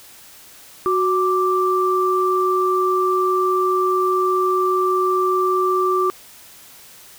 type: tone pair together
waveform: sine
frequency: 369.7 / 1174.7 Hz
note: F#4 / D6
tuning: -1 / 0 cents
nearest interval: octave + minor sixth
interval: 2001 cents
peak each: -18 dBFS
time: 0.86-6.1 s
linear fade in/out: 0 ms
effects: white hiss -44 dBFS RMS until 7.18 s

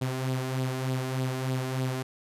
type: tone with flanger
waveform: sawtooth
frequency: 130 Hz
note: C3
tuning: 11 cents flat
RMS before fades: -30 dBFS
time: 0.01-2.03 s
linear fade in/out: 10 ms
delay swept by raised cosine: 0.23 to 2.93 ms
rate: 3.3 Hz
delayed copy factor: +0.5
effects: resampled to 32000 Hz

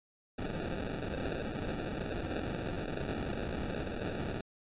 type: noise with sample-and-hold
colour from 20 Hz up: blue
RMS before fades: -37 dBFS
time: 0.38-4.41 s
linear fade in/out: 5 ms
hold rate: 1050 Hz
effects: resampled to 8000 Hz

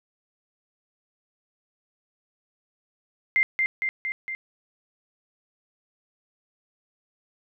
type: tone with echo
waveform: sine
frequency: 2093 Hz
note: C7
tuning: in tune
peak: -17 dBFS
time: 3.36-3.43 s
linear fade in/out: 0 ms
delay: 230 ms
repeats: 4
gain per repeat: -3 dB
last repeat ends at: 4.35 s
effects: none

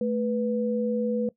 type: tone pair together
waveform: sine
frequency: 219.1 / 491.9 Hz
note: A3 / B4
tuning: -7 / -7 cents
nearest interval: octave + major second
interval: 1400 cents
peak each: -26 dBFS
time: 0.01-1.29 s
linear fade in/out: 2 ms
effects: noise-tail reverb RT60 0.1 s tail -20 dB re dry

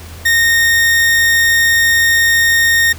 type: tone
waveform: 40% pulse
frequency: 1846 Hz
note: A#6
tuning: 17 cents flat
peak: -8 dBFS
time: 0.25-2.93 s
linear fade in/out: 10 ms
effects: added 82 Hz sine -31 dBFS peak until 2.98 s + pink hiss -36 dBFS RMS until 2.98 s

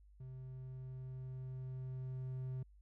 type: tone with level ramp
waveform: triangle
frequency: 129.4 Hz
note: C3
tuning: 19 cents flat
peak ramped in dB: -45 to -37 dBFS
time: 0.2-2.63 s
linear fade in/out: 5 ms
effects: added 50 Hz sine -60 dBFS peak until 2.81 s

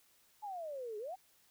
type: exponential two-way sweep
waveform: sine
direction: down then up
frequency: 867 to 408.7 to 803 Hz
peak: -40 dBFS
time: 0.42-1.16 s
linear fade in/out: 20 ms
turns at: 0.98 s
effects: white hiss -69 dBFS RMS until 1.5 s

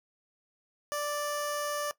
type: tone with notch filter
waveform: 15% pulse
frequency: 587.3 Hz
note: D5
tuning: in tune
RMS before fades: -33 dBFS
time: 0.92-1.91 s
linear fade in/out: 0 ms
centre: 2200 Hz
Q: 1.5
effects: noise-tail reverb RT60 0.1 s tail -17 dB re dry

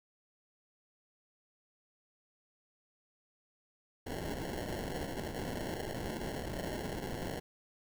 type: noise with sample-and-hold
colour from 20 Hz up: white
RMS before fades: -39 dBFS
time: 4.06-7.4 s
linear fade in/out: 10 ms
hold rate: 1225 Hz
effects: none

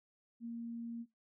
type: tone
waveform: sine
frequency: 233 Hz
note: A#3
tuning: 1 cent flat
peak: -40 dBFS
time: 0.4-1.06 s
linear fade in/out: 50 ms
effects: noise-tail reverb RT60 0.2 s tail -20 dB re dry

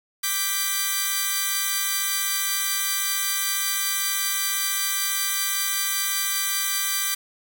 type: chord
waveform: 5% pulse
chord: G major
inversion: second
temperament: equal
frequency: 1174.7 / 1568 / 1975.5 Hz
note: D6 / G6 / B6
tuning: 0 / 0 / 0 cents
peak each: -16 dBFS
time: 0.23-7.15 s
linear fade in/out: 10 ms
effects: none

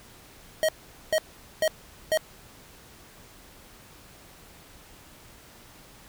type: tone bursts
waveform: square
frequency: 630 Hz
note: D#5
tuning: 21 cents sharp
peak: -21 dBFS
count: 4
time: 0.63-2.174 s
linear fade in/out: 0 ms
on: 56 ms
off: 440 ms
effects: pink hiss -51 dBFS RMS until 6.08 s

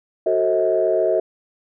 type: chord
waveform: sine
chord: F# diminished seventh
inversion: none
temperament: just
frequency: 370 / 444 / 532.8 / 639.4 Hz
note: F#4 / A4 / C5 / Eb5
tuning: 0 / +16 / +31 / +47 cents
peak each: -21 / -22 / -24 / -18 dBFS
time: 0.26-1.2 s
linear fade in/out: 5 ms
effects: tanh soft clip ceiling -6 dBFS

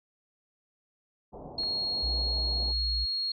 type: low-pass noise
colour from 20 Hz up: white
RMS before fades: -44 dBFS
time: 1.32-2.73 s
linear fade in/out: 20 ms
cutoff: 860 Hz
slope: 48 dB/octave
type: tone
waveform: sine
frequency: 4291 Hz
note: C8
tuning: 43 cents sharp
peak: -28 dBFS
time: 1.58-3.32 s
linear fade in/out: 5 ms
type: click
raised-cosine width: 0.5 ms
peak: -33 dBFS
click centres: 1.634 s
type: tone with pitch glide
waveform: sine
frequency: 62.4 to 61.08 Hz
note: B1 to B1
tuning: +19 to -18 cents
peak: -30 dBFS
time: 2.02-3.06 s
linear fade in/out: 20 ms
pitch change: -37 cents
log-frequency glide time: 2.84-2.92 s
effects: none

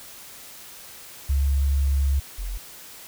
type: tone pair in turn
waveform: sine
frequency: 69.3 / 43.66 Hz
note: C#2 / F1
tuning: 0 / 0 cents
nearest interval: minor sixth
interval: 800 cents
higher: first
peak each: -18 / -27 dBFS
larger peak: first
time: 1.29-2.2 / 2.38-2.58 s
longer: first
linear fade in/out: 10 ms
effects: white hiss -43 dBFS RMS until 3.07 s

